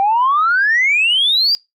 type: exponential sweep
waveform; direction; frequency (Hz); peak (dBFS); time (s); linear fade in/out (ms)
sine; up; 771 to 4871; -10; 0-1.55; 0
effects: noise-tail reverb RT60 0.2 s tail -24 dB re dry + tanh soft clip ceiling -7 dBFS